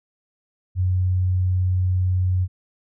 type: tone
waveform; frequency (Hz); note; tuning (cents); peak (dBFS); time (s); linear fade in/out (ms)
sine; 91.8; F#2; -13; -17; 0.75-2.48; 50
effects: none